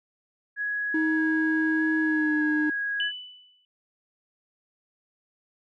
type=tone with vibrato; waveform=sine; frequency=1661.2 Hz; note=G#6; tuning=in tune; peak=-26 dBFS; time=0.56-3.12 s; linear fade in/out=50 ms; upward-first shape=square; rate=0.81 Hz; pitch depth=10 cents each way
type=tone with pitch glide; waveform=triangle; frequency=316.2 to 304.5 Hz; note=D#4 to D#4; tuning=+28 to -37 cents; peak=-21 dBFS; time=0.94-2.7 s; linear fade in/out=5 ms; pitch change=-65 cents; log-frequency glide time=2-2.34 s
type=tone with exponential decay; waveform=sine; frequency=2984 Hz; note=F#7; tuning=14 cents sharp; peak=-25 dBFS; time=3-3.65 s; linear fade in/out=1 ms; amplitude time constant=140 ms
effects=none